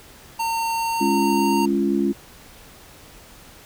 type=tone with pitch glide; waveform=square; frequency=912 to 923.7 Hz; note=A#5 to A#5; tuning=-38 to -16 cents; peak=-22 dBFS; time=0.39-1.66 s; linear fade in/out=10 ms; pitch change=+22 cents; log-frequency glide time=0.73-1.54 s
type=chord; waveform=sine; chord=Db major; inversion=second; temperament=equal with one note detuned; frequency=207.7 / 277.2 / 343.6 Hz; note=Ab3 / Db4 / F4; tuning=0 / 0 / -28 cents; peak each=-22 dBFS; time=1-2.13 s; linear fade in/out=20 ms
effects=pink hiss -46 dBFS RMS until 3.65 s